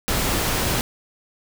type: noise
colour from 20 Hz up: pink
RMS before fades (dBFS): -22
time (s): 0.08-0.81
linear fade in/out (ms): 0
effects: none